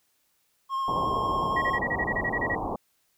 triangle tone with vibrato, 1074 Hz, C6, 45 cents sharp, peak -24 dBFS, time 0.69-1.8 s, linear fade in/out 50 ms, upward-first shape sine, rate 11 Hz, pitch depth 14 cents each way
white low-pass noise, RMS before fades -31 dBFS, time 0.88-2.76 s, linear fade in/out 2 ms, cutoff 1100 Hz, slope 96 dB/octave
sine tone bursts, 1913 Hz, A#6, 44 cents sharp, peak -25 dBFS, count 12, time 1.56-2.554 s, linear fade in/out 10 ms, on 59 ms, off 26 ms
effects white hiss -70 dBFS RMS until 3.17 s

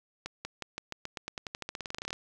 accelerating click train, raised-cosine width 0.2 ms, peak -19 dBFS, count 24, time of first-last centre 0.26-2.13 s, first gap 190 ms, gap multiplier 0.91, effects none

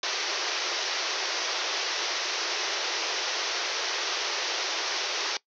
white band-pass noise, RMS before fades -30 dBFS, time 0.03-5.37 s, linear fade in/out 2 ms, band 330 to 6100 Hz, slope 96 dB/octave, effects noise-tail reverb RT60 0.1 s tail -20 dB re dry

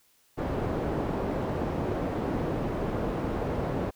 white low-pass noise, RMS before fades -30 dBFS, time 0.37-3.91 s, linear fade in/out 20 ms, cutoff 490 Hz, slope 12 dB/octave, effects white hiss -65 dBFS RMS until 3.95 s

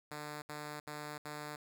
5% pulse tone bursts, 149.3 Hz, D3, 29 cents sharp, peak -31 dBFS, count 4, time 0.11-1.56 s, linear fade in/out 5 ms, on 310 ms, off 70 ms, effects none

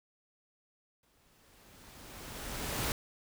pink noise with exponential growth, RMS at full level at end -32 dBFS, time 1.03-2.92 s, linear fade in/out 1 ms, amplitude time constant 410 ms, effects none

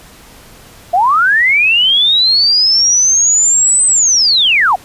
sine linear two-way sweep, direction up then down, 659.3 to 8220 to 659.3 Hz, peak -7 dBFS, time 0.93-4.76 s, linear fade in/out 10 ms, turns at 3.86 s, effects pink hiss -39 dBFS RMS until 4.84 s + resampled to 32000 Hz

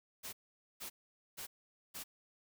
white noise bursts, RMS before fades -45 dBFS, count 4, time 0.23-2.04 s, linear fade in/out 20 ms, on 100 ms, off 470 ms, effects none

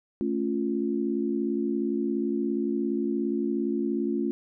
sine chord, A augmented, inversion none, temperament equal, 220 / 277.2 / 349.2 Hz, A3 / C#4 / E#4, 0 / 0 / 0 cents, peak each -29 dBFS, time 0.21-4.31 s, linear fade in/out 0 ms, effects none

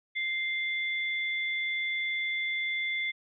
sine tone pair together, 2093 / 3469 Hz, C7 / A7, 0 / -25 cents, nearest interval major sixth, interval 875 cents, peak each -29 / -37 dBFS, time 0.15-3.12 s, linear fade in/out 20 ms, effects none

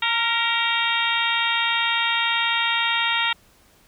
harmonic tone with a mistuned harmonic, 461.8 Hz, A#4, 16 cents flat, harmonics 2 / 3 / 4 / 5 / 6 / 7 / 8, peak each -27 / -27 / -27 / -27 / -27 / -27 / -27 dBFS, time 0.02-3.33 s, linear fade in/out 5 ms, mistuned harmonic 4, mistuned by +38 cents, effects pink hiss -56 dBFS RMS until 3.87 s

